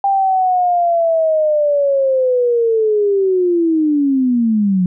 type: linear sweep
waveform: sine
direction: down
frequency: 795 to 176.9 Hz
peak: -11 dBFS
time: 0.04-4.86 s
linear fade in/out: 2 ms
effects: none